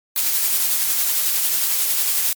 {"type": "noise with tremolo", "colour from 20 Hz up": "blue", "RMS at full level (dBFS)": -18, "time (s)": [0.16, 2.33], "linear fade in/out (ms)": 2, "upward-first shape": "sine", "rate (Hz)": 11, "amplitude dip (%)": 25, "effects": ["MP3 96 kbps"]}